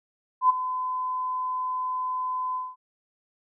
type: tone with ADSR envelope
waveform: sine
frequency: 1016 Hz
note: B5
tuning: 49 cents sharp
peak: -13 dBFS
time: 0.41-2.76 s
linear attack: 85 ms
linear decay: 16 ms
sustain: -13 dB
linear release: 210 ms
effects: none